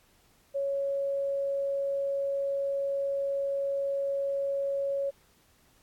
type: tone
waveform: sine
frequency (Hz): 555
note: C#5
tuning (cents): +2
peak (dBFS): -27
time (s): 0.54-5.11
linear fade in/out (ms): 20
effects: pink hiss -64 dBFS RMS until 5.82 s + AAC 64 kbps